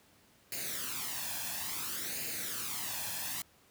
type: noise with flanger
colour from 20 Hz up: white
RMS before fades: -38 dBFS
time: 0.52-3.42 s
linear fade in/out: 2 ms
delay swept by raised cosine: 0.43 to 1.2 ms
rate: 0.58 Hz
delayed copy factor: +0.65
effects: pink hiss -64 dBFS RMS until 3.7 s + high-pass 80 Hz 12 dB/octave